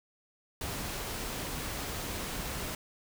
pink noise, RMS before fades -37 dBFS, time 0.61-2.75 s, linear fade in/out 2 ms, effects none

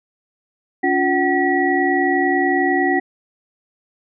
sine tone cluster, 283.7 / 354.7 / 757 / 1932 Hz, C#4 / F4 / F#5 / B6, +40 / +27 / +39 / -39 cents, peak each -20 dBFS, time 0.83-3 s, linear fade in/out 10 ms, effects none

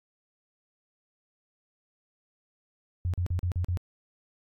sine tone bursts, 88.8 Hz, F2, 29 cents sharp, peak -25 dBFS, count 6, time 3.05-3.772 s, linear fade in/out 0 ms, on 87 ms, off 40 ms, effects AAC 64 kbps

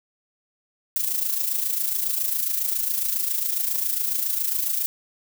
violet noise with amplitude modulation, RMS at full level -22 dBFS, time 0.96-4.86 s, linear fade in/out 0 ms, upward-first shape sine, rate 27.3 Hz, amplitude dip 60%, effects none

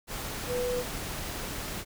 sine tone in noise, 493.9 Hz, B4, in tune, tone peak -28 dBFS, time 0.47-0.84 s, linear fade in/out 50 ms, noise pink, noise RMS -36 dBFS, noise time 0.07-1.85 s, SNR +5 dB, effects none

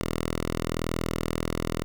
5% pulse tone, 40.89 Hz, E1, 13 cents flat, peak -16 dBFS, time 0.01-1.84 s, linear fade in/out 0 ms, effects none

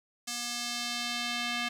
square tone with band-pass filter sweep, 239.6 Hz, A#3, 48 cents sharp, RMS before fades -34 dBFS, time 0.27-1.69 s, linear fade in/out 10 ms, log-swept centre 6500 to 2800 Hz, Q 1.2, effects 9-bit

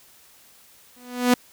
sawtooth tone with exponential growth, 246.9 Hz, B3, in tune, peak -8 dBFS, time 0.96-1.34 s, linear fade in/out 5 ms, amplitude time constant 81 ms, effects white hiss -53 dBFS RMS until 1.52 s

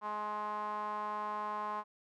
sawtooth tone with band-pass filter, 210.4 Hz, G#3, 23 cents sharp, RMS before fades -38 dBFS, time 0.01-1.84 s, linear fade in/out 50 ms, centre 1000 Hz, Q 6.6, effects none

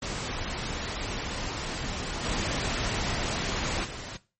pink noise with level steps, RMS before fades -33 / -29 / -38 dBFS, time 0.02-4.17 s, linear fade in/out 5 ms, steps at 2.24 / 3.84 s, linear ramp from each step 10 ms, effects noise-tail reverb RT60 0.3 s tail -17 dB re dry + MP3 32 kbps

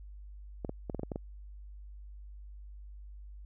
clicks, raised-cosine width 2 ms, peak -22 dBFS, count 8, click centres 0.648 / 0.694 / 0.898 / 0.947 / 0.995 / 1.033 / 1.118 / 1.159 s, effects added 50 Hz sine -45 dBFS peak until 3.45 s

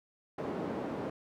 white band-pass noise, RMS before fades -37 dBFS, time 0.38-1.1 s, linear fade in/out 5 ms, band 160 to 490 Hz, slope 12 dB/octave, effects none

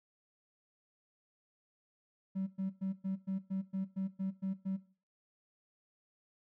triangle tone bursts, 191.1 Hz, G3, 44 cents flat, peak -30 dBFS, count 11, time 2.35-4.77 s, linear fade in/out 20 ms, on 120 ms, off 110 ms, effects noise-tail reverb RT60 0.4 s tail -18 dB re dry + tanh soft clip ceiling -28 dBFS

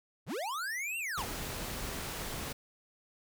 square linear two-way sweep, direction up then down, 65.4 to 2794 to 566 Hz, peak -35 dBFS, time 0.26-1.26 s, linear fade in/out 50 ms, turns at 0.98 s
pink noise, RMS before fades -39 dBFS, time 1.17-2.53 s, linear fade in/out 10 ms
effects none

